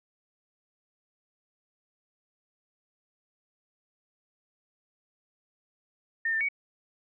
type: tone with pitch steps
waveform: sine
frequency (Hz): 1819 / 1789 / 2246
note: A#6 / A6 / C#7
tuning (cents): -43 / +28 / +22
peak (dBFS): -25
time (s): 6.25-6.487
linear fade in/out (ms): 5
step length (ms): 79
effects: none